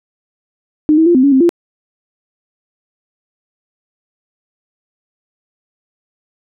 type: tone with pitch steps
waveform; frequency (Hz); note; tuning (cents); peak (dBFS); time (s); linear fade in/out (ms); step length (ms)
sine; 304.7 / 321.7 / 346.2 / 257.9 / 281.4 / 263.9 / 343.7; D#4 / E4 / F4 / C4 / C#4 / C4 / F4; -36 / -42 / -15 / -25 / +26 / +15 / -28; -6; 0.89-1.492; 0; 86
effects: none